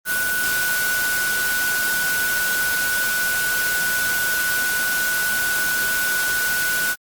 sine tone in noise, 1480 Hz, F#6, in tune, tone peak -20 dBFS, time 0.05-6.96 s, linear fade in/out 50 ms, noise white, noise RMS -25 dBFS, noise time 0.05-6.96 s, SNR +2 dB, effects Opus 32 kbps

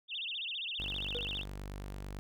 sine tone with vibrato, 3132 Hz, G7, 2 cents flat, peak -36 dBFS, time 0.08-1.45 s, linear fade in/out 50 ms, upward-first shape sine, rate 15 Hz, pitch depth 290 cents each way
sawtooth tone, 49 Hz, G1, in tune, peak -37 dBFS, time 0.79-2.19 s, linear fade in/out 0 ms
triangle tone with exponential decay, 480.6 Hz, B4, 47 cents flat, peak -33 dBFS, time 1.15-1.35 s, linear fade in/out 0 ms, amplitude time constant 43 ms
effects none

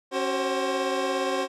25% pulse tone cluster, 273.6 / 376.4 / 530 Hz, C#4 / F#4 / C5, -23 / +30 / +22 cents, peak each -28 / -25 / -24 dBFS, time 0.11-1.48 s, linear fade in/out 50 ms, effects low-pass 7000 Hz 12 dB/octave

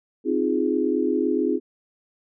sine chord, F minor seventh, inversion second, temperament equal, 261.6 / 311.1 / 349.2 / 415.3 Hz, C4 / Eb4 / F4 / Ab4, 0 / 0 / 0 / 0 cents, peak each -25 dBFS, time 0.24-1.6 s, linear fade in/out 50 ms, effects none

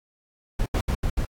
brown noise bursts at uneven times, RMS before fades -23 dBFS, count 5, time 0.59-0.66 / 0.74-0.81 / 0.88-0.95 / 1.03-1.1 / 1.17-1.25 s, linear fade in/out 5 ms, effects AAC 64 kbps

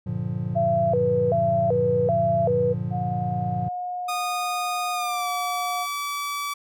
triangle chord, G minor seventh, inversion none, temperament just, 98 / 117.6 / 147 / 176.4 Hz, G2 / Bb2 / D3 / F3, 0 / +16 / +2 / +18 cents, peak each -31 / -27 / -30 / -28 dBFS, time 0.06-3.69 s, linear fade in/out 10 ms
sine tone with vibrato, 574 Hz, D5, 40 cents flat, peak -19 dBFS, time 0.55-2.74 s, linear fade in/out 20 ms, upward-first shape square, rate 1.3 Hz, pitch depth 280 cents each way
sine tone, 720 Hz, F#5, 47 cents flat, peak -27 dBFS, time 2.9-5.87 s, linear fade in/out 50 ms
sawtooth tone with pitch glide, 1233 to 1150.4 Hz, D#6 to D6, -16 to -36 cents, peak -23 dBFS, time 4.08-6.54 s, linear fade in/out 10 ms, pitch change -120 cents, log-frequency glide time 4.93-5.29 s
effects none

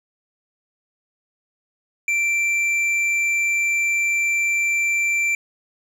triangle tone with hard clipping, 2349 Hz, D7, in tune, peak -19 dBFS, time 2.08-5.35 s, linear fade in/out 2 ms, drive 9 dB, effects none

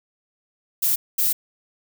violet noise bursts at uneven times, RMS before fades -20 dBFS, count 2, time 0.82-0.96 / 1.18-1.33 s, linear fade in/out 10 ms, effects none

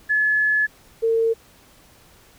sine tone pair in turn, 1713 / 453.7 Hz, A6 / A#4, -47 / -47 cents, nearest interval octave + major seventh, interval 2300 cents, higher first, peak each -16 dBFS, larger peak neither, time 0.09-0.67 / 1.02-1.34 s, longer first, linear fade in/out 20 ms, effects pink hiss -52 dBFS RMS until 2.38 s

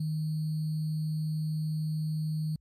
sine tone with sample-and-hold, 155.56 Hz, D#3, in tune, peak -28 dBFS, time 0-2.56 s, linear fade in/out 5 ms, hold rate 4410 Hz, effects added 60 Hz sine -63 dBFS peak until 2.6 s + MP3 64 kbps

